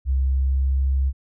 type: tone with pitch glide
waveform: sine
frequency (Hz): 66.3 to 67.11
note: C2 to C2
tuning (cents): +23 to +45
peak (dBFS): -17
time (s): 0.05-1.13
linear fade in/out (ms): 50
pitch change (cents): +22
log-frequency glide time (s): 0.19-0.82
effects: none